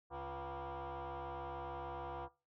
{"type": "tone with frequency modulation", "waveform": "sine", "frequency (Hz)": 138.3, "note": "C#3", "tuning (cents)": -4, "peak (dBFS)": -39, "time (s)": [0.1, 2.29], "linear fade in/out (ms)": 50, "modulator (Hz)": 210, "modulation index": 4.9, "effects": ["noise-tail reverb RT60 0.3 s tail -21 dB re dry", "tanh soft clip ceiling -41 dBFS"]}